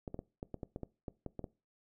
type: clicks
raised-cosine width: 2 ms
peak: -27 dBFS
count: 12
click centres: 0.078 / 0.144 / 0.191 / 0.429 / 0.543 / 0.632 / 0.761 / 0.833 / 1.082 / 1.263 / 1.393 / 1.442 s
effects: noise-tail reverb RT60 0.3 s tail -21 dB re dry